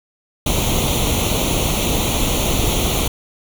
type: noise with comb filter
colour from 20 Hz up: pink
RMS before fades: -18 dBFS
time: 0.46-3.08 s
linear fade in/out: 5 ms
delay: 0.3 ms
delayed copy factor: +0.8
effects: none